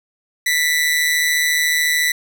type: tone with amplitude modulation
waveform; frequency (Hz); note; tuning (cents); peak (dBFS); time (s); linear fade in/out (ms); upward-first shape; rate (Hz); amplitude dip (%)
sawtooth; 1975.5; B6; 0; -9; 0.46-2.12; 5; sine; 154; 55
effects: none